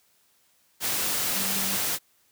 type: tone in noise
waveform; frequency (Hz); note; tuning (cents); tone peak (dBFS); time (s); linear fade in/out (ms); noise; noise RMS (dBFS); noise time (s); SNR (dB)
sine; 193.1; G3; -26; -36; 1.33-1.79; 50; white; -27; 0.8-1.99; -12
effects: white hiss -65 dBFS RMS until 2.31 s + high-pass 60 Hz 12 dB/octave